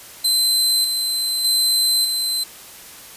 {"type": "tone with tremolo", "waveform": "sawtooth", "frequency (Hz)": 4074, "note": "C8", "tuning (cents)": -47, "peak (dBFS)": -12, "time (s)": [0.24, 2.44], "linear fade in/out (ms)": 10, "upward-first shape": "square", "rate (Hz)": 0.83, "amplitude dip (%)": 40, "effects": ["white hiss -40 dBFS RMS until 3.16 s", "resampled to 32000 Hz"]}